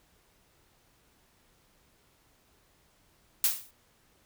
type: noise with exponential decay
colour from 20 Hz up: blue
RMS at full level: -21 dBFS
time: 3.44-3.71 s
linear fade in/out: 2 ms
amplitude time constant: 57 ms
effects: pink hiss -66 dBFS RMS until 4.25 s